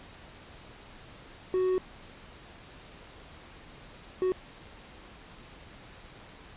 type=tone bursts at uneven times; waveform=triangle; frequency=370.8 Hz; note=F#4; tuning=4 cents sharp; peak=-22 dBFS; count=2; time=1.54-1.78 / 4.22-4.32 s; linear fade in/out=0 ms; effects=pink hiss -50 dBFS RMS until 6.56 s + resampled to 8000 Hz